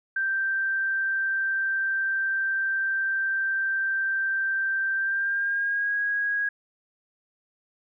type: tone with pitch glide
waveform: sine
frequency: 1568 to 1647.9 Hz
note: G6 to G#6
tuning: 0 to -14 cents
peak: -23 dBFS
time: 0.16-6.49 s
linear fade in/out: 5 ms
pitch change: +86 cents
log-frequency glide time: 4.95-5.96 s
effects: none